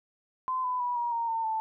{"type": "tone with pitch steps", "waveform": "sine", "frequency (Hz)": [1028, 1002.2, 977.1, 952.5, 928.6, 905.3, 882.6], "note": ["C6", "B5", "B5", "A#5", "A#5", "A5", "A5"], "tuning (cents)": [-31, 25, -19, 37, -7, 49, 5], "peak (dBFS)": -27, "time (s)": [0.48, 1.6], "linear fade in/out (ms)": 0, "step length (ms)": 160, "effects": []}